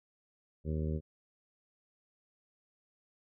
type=harmonic tone; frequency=77.78 Hz; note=D#2; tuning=in tune; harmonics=1 / 2 / 3 / 4 / 5 / 6 / 7; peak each=-34 / -36 / -41 / -47 / -43 / -47 / -49 dBFS; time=0.64-1.01 s; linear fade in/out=50 ms; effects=none